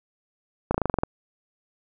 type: slowing click train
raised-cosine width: 1 ms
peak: -8 dBFS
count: 9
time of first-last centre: 0.71-1.035 s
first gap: 34 ms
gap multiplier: 1.05
effects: none